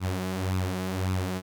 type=tone with flanger; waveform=sawtooth; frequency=93.2 Hz; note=F#2; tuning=13 cents sharp; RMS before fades=-29 dBFS; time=0-1.42 s; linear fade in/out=50 ms; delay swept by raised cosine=0.78 to 6.08 ms; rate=1.8 Hz; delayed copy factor=+0.6; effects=none